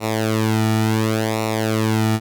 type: tone with flanger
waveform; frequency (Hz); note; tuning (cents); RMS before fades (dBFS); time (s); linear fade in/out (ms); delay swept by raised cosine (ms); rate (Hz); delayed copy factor
sawtooth; 110; A2; 0; -19; 0-2.2; 50; 0.62 to 1.92; 0.7; -0.8
effects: none